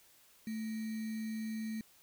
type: tone with sample-and-hold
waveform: sine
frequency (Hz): 220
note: A3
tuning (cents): 0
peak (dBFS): -36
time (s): 0.47-1.81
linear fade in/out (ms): 2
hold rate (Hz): 2100
effects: white hiss -64 dBFS RMS until 2.02 s